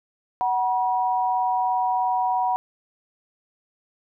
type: tone pair together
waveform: sine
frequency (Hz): 746.2 / 963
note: F#5 / B5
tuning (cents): +14 / -44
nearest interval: major third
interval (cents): 442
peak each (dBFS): -22 / -23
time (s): 0.41-2.56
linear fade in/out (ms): 0
effects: none